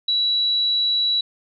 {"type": "tone", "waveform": "sine", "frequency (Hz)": 3920, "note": "B7", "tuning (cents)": -14, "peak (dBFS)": -17, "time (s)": [0.08, 1.21], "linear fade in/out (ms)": 5, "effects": []}